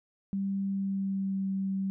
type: tone with pitch glide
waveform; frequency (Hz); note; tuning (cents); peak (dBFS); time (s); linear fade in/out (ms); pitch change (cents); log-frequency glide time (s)
sine; 196 to 193.19; G3 to G3; 0 to -25; -28; 0.33-1.9; 0; -25; 0.65-1.44
effects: none